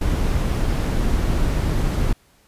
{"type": "noise with amplitude modulation", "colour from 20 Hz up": "brown", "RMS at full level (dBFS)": -18, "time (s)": [0.01, 2.13], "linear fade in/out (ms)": 5, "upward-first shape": "sine", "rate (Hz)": 272, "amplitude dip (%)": 35, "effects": ["pink hiss -57 dBFS RMS until 2.47 s", "resampled to 32000 Hz"]}